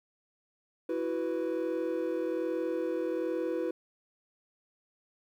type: chord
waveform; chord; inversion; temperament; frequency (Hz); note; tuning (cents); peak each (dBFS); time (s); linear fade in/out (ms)
triangle; E suspended second; none; just; 329.6 / 370.8 / 494.4; E4 / F#4 / B4; 0 / +4 / +2; -31 / -33 / -31; 0.89-3.71; 5
effects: tanh soft clip ceiling -20 dBFS + 11-bit